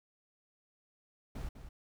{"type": "noise with echo", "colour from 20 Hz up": "brown", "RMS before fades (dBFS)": -40, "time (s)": [1.35, 1.49], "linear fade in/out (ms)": 5, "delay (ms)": 200, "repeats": 1, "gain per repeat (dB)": -9, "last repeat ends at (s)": 1.69, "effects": []}